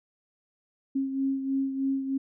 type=beating tone pair; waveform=sine; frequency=269.7 / 272.9 Hz; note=C#4 / C#4; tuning=-47 / -27 cents; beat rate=3.2 Hz; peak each=-26 / -34 dBFS; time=0.95-2.18 s; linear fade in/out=10 ms; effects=none